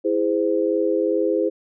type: chord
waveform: sine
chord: E augmented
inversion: none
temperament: just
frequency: 329.6 / 412 / 515 Hz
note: E4 / G#4 / B#4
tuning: 0 / -14 / -28 cents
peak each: -22 dBFS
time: 0.04-1.5 s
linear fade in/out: 20 ms
effects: none